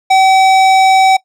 sine tone with hard clipping, 764 Hz, G5, 45 cents flat, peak -7 dBFS, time 0.1-1.17 s, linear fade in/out 10 ms, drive 15 dB, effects noise-tail reverb RT60 0.1 s tail -20 dB re dry

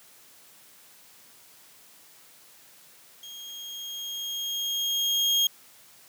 35% pulse tone with level ramp, 3249 Hz, G#7, 39 cents flat, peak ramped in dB -39 to -18 dBFS, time 3.23-5.47 s, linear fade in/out 2 ms, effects white hiss -54 dBFS RMS until 6.08 s + high-pass 100 Hz 12 dB/octave

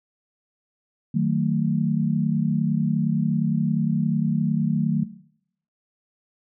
sine chord, D# diminished, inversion none, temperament just, 155.56 / 186.68 / 224 Hz, D#3 / F#3 / A3, 0 / +16 / +31 cents, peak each -23 dBFS, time 1.14-5.04 s, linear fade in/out 10 ms, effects noise-tail reverb RT60 0.7 s tail -18 dB re dry

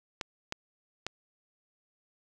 clicks, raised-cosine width 0.2 ms, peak -16 dBFS, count 3, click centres 0.212 / 0.524 / 1.066 s, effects none

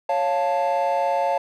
triangle chord, Db augmented, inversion none, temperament equal, 554.4 / 698.5 / 880 Hz, Db5 / F5 / A5, 0 / 0 / 0 cents, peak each -21 dBFS, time 0.09-1.38 s, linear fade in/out 5 ms, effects tanh soft clip ceiling -11 dBFS

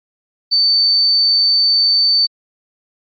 sine tone, 4549 Hz, C#8, 44 cents sharp, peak -10 dBFS, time 0.51-2.27 s, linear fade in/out 20 ms, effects Opus 48 kbps

